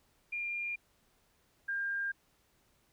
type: tone pair in turn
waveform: sine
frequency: 2401 / 1602.5 Hz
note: D7 / G6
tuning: +38 / +38 cents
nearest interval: perfect fifth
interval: 700 cents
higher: first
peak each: -34 / -32 dBFS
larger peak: second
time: 0.32-0.76 / 1.68-2.12 s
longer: neither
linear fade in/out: 10 ms
effects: pink hiss -71 dBFS RMS until 2.92 s